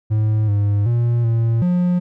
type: tone with pitch steps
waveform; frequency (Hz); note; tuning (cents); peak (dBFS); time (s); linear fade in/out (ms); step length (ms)
triangle; 108 / 102.2 / 118.7 / 115 / 178.1; A2 / G#2 / A#2 / A#2 / F3; -32 / -27 / +32 / -23 / +34; -12; 0.1-2; 20; 380
effects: none